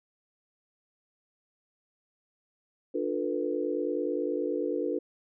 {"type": "chord", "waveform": "sine", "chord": "B half-diminished seventh", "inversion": "first", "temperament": "just", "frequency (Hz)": [296.3, 355.6, 444.5, 493.9], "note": ["D4", "F4", "A4", "B4"], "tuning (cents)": [15, 31, 18, 0], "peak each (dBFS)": -33, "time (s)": [2.94, 4.99], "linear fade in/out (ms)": 10, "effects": []}